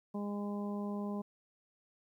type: harmonic tone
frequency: 204.4 Hz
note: G#3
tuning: 27 cents flat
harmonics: 1 / 2 / 3 / 4 / 5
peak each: -36 / -44 / -47 / -50 / -49 dBFS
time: 0.14-1.22 s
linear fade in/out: 10 ms
effects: 12-bit